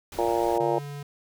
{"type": "noise", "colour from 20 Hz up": "pink", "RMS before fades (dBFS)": -41, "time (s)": [0.12, 0.58], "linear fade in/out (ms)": 2}
{"type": "harmonic tone", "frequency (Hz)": 116.54, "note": "A#2", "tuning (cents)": 0, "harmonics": [3, 4, 5, 6, 7, 8], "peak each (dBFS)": [-27, -28, -29, -30, -30, -31], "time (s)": [0.18, 0.79], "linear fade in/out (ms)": 10}
{"type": "tone", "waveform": "square", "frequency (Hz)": 143.6, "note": "D3", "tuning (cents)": -39, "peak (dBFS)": -35, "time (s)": [0.6, 1.03], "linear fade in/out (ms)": 5}
{"effects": []}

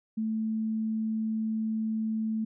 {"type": "tone", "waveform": "sine", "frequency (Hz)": 220, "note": "A3", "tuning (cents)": 0, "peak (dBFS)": -27, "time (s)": [0.17, 2.45], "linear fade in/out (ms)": 10, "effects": []}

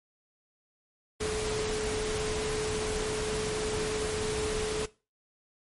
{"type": "tone in noise", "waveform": "sine", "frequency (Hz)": 430, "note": "A4", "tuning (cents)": -40, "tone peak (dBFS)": -31, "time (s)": [1.2, 4.86], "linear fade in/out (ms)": 10, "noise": "pink", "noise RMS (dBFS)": -34, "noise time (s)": [1.2, 4.86], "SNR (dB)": 0, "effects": ["noise-tail reverb RT60 0.3 s tail -19 dB re dry", "MP3 48 kbps"]}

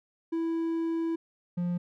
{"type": "tone pair in turn", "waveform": "triangle", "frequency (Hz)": [329.6, 175.81], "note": ["E4", "F3"], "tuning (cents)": [0, 12], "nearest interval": "major seventh", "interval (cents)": 1088, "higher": "first", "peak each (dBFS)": -25, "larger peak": "neither", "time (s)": [[0.32, 1.16], [1.57, 1.78]], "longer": "first", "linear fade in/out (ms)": 10, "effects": []}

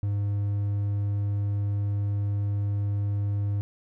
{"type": "tone", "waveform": "triangle", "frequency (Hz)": 101.6, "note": "G#2", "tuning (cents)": -38, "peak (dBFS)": -22, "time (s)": [0.03, 3.61], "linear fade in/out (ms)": 0, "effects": []}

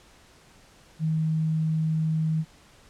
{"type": "tone", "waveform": "sine", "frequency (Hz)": 158.4, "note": "D#3", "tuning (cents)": 31, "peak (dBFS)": -22, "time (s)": [0.99, 2.45], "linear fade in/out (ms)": 50, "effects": ["pink hiss -55 dBFS RMS until 2.89 s", "low-pass 9000 Hz 12 dB/octave"]}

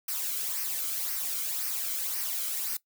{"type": "noise with flanger", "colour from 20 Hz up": "blue", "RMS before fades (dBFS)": -32, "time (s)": [0.08, 2.77], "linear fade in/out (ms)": 5, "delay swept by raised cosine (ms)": [0.27, 1.13], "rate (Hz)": 1.9, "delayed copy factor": -0.55, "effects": ["noise-tail reverb RT60 0.1 s tail -19 dB re dry"]}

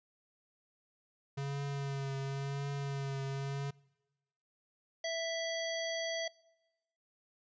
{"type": "tone with vibrato", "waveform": "square", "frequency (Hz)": 138.59, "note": "C#3", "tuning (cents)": 0, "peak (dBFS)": -36, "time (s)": [1.37, 3.71], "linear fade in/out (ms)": 10, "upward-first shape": "triangle", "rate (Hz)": 0.94, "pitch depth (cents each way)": 32}
{"type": "harmonic tone", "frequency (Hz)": 659.3, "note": "E5", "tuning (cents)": 0, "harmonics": [1, 3, 5, 7, 9], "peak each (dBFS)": [-36, -41, -43, -44, -46], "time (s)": [5.04, 6.28], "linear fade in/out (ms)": 5}
{"effects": ["noise-tail reverb RT60 1.0 s tail -24 dB re dry", "resampled to 16000 Hz"]}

